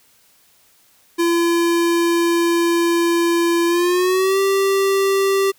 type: tone with pitch glide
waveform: square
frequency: 340 to 390.6 Hz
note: F4 to G4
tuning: -46 to -6 cents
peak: -15 dBFS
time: 1.18-5.52 s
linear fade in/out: 20 ms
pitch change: +240 cents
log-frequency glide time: 3.67-4.39 s
effects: white hiss -55 dBFS RMS until 5.58 s